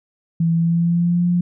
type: tone with pitch glide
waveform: sine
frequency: 165.9 to 175.76 Hz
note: E3 to F3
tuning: +11 to +11 cents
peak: -14 dBFS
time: 0.4-1.41 s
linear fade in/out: 5 ms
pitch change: +100 cents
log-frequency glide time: 0.54-1.27 s
effects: none